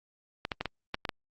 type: clicks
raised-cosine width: 0.3 ms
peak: -15 dBFS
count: 7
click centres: 0.451 / 0.518 / 0.61 / 0.657 / 0.944 / 1.052 / 1.092 s
effects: Opus 48 kbps